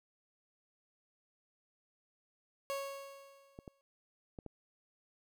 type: tone with exponential decay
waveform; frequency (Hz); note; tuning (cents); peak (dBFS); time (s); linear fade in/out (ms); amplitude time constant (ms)
30% pulse; 552; C#5; -7; -32; 2.7-3.81; 0; 240
type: clicks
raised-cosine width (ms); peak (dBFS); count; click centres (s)
2; -32; 4; 3.589 / 3.678 / 4.388 / 4.463
effects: none